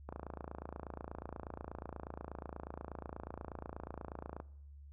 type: click train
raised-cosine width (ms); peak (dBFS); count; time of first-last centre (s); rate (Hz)
1; -29; 123; 0.09-4.401; 28.3
effects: noise-tail reverb RT60 0.8 s tail -22 dB re dry + added 71 Hz sine -51 dBFS peak until 4.92 s